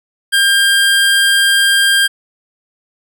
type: tone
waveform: 25% pulse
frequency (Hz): 1599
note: G6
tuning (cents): +34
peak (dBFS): -5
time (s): 0.32-2.08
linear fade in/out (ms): 20
effects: none